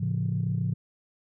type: chord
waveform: sine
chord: A augmented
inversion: none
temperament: just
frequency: 110 / 137.5 / 171.88 Hz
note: A2 / C#3 / E#3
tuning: 0 / -14 / -27 cents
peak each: -28 / -29 / -29 dBFS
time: 0-0.74 s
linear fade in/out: 10 ms
effects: tanh soft clip ceiling -17 dBFS